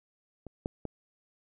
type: clicks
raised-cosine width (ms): 2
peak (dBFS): -29 / -18 / -22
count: 3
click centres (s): 0.467 / 0.659 / 0.853
effects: none